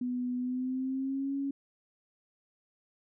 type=tone with pitch glide; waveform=sine; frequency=248.1 to 276.9 Hz; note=B3 to C#4; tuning=+8 to -2 cents; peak=-30 dBFS; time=0.01-1.51 s; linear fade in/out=5 ms; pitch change=+190 cents; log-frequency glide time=0.37-1.35 s; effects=none